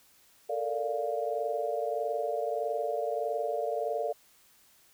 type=chord; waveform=sine; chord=Bb major seventh; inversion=third; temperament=equal with one note detuned; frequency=440 / 461.6 / 587.3 / 698.5 Hz; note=A4 / Bb4 / D5 / F5; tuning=0 / -17 / 0 / 0 cents; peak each=-36 / -35 / -33 / -34 dBFS; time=0.49-4.13 s; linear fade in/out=10 ms; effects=white hiss -62 dBFS RMS until 4.93 s